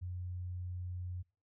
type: tone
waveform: sine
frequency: 90 Hz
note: F#2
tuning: 47 cents flat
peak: -38 dBFS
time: 0.01-1.23 s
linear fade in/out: 20 ms
effects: noise-tail reverb RT60 0.4 s tail -26 dB re dry